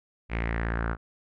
sawtooth tone with low-pass filter sweep, 56.9 Hz, A#1, 41 cents flat, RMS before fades -29 dBFS, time 0.29-0.97 s, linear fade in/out 50 ms, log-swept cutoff 2300 to 1400 Hz, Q 4.7, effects none

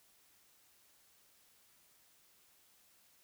silence, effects white hiss -68 dBFS RMS until 3.23 s

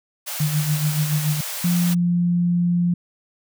white high-pass noise, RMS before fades -29 dBFS, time 0.26-1.95 s, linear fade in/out 20 ms, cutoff 500 Hz, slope 96 dB/octave
sine tone with tremolo, 151.2 Hz, D#3, 49 cents flat, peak -16 dBFS, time 0.4-1.41 s, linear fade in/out 5 ms, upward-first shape sine, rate 7 Hz, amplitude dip 60%
sine tone, 174.61 Hz, F3, in tune, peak -16 dBFS, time 1.64-2.94 s, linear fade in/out 5 ms
effects none

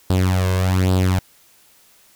sawtooth tone with flanger, 92.8 Hz, F#2, 6 cents sharp, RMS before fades -17 dBFS, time 0.1-1.19 s, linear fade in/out 0 ms, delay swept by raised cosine 0.23 to 1.93 ms, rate 1.2 Hz, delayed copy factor +0.7, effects white hiss -53 dBFS RMS until 2.15 s

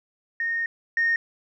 sine tone pair in turn, 1845 / 1845 Hz, A#6 / A#6, -18 / -18 cents, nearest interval unison, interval 0 cents, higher neither, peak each -23 / -18 dBFS, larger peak second, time 0.4-0.66 / 0.97-1.16 s, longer first, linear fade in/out 2 ms, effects tanh soft clip ceiling -15 dBFS

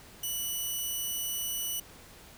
5% pulse tone, 2960 Hz, F#7, in tune, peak -23 dBFS, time 0.23-1.8 s, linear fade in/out 5 ms, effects pink hiss -52 dBFS RMS until 2.37 s

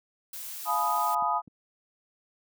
blue noise, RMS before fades -39 dBFS, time 0.33-1.15 s, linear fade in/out 5 ms
sine chord, F half-diminished seventh, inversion none, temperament equal with one note detuned, 698.5 / 849 / 987.8 / 1244.5 Hz, F5 / Ab5 / Cb6 / Eb6, 0 / +38 / 0 / 0 cents, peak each -32 / -29 / -30 / -28 dBFS, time 0.65-1.42 s, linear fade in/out 50 ms
clicks, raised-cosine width 5 ms, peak -26 dBFS, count 2, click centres 1.224 / 1.477 s
effects high-pass 300 Hz 12 dB/octave

